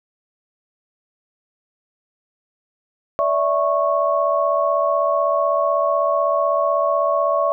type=tone cluster; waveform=sine; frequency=578 / 654 / 1101 Hz; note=D5 / E5 / C#6; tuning=-28 / -14 / -12 cents; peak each=-20 dBFS; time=3.19-7.52 s; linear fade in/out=0 ms; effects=none